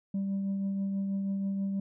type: tone with tremolo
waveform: sine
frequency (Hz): 196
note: G3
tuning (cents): 0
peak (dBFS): -25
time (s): 0.14-1.8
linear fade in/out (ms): 5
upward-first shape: triangle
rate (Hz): 6.2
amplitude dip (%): 35
effects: tanh soft clip ceiling -27 dBFS